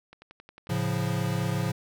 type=click train; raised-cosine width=0.3 ms; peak=-31 dBFS; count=10; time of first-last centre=0.13-0.941 s; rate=11.1 Hz
type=chord; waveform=square; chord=A augmented; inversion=none; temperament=equal; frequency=110 / 138.59 / 174.61 Hz; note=A2 / C#3 / E#3; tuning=0 / 0 / 0 cents; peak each=-31 dBFS; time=0.69-1.72 s; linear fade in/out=10 ms
effects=none